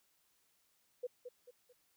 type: tone with echo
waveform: sine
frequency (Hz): 493.9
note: B4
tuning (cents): 0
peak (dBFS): -36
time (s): 1.03-1.07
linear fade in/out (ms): 10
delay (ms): 220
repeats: 3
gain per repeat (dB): -8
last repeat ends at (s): 1.73
effects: white hiss -75 dBFS RMS until 1.96 s